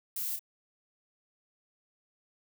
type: noise with echo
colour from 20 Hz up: violet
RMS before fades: -35 dBFS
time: 0.16-0.36 s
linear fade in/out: 5 ms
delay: 33 ms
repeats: 1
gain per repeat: -6 dB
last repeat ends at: 0.393 s
effects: none